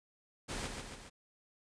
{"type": "noise with echo", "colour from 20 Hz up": "pink", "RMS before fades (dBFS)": -40, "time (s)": [0.48, 0.68], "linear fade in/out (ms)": 20, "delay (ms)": 140, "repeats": 3, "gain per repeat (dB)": -4, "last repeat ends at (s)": 1.1, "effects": ["resampled to 22050 Hz"]}